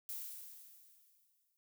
violet noise with exponential decay, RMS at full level -42 dBFS, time 0.09-1.57 s, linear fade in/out 0 ms, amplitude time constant 320 ms, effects none

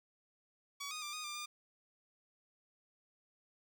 10% pulse tone with pitch steps, 1133 / 1239 / 1185 / 1237 / 1192 / 1204 Hz, C#6 / D#6 / D6 / D#6 / D6 / D6, +37 / -8 / +15 / -10 / +25 / +43 cents, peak -33 dBFS, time 0.8-1.46 s, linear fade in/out 10 ms, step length 110 ms, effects none

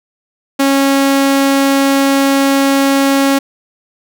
sawtooth tone, 274.7 Hz, C#4, 16 cents flat, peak -5 dBFS, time 0.59-3.39 s, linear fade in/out 10 ms, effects none

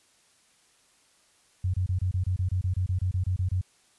sine tone bursts, 92 Hz, F#2, 9 cents flat, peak -23 dBFS, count 16, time 1.64-3.613 s, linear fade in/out 5 ms, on 98 ms, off 27 ms, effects white hiss -63 dBFS RMS until 3.98 s + resampled to 24000 Hz

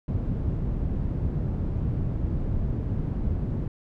white low-pass noise, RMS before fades -27 dBFS, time 0.08-3.68 s, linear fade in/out 2 ms, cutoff 130 Hz, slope 12 dB/octave, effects none

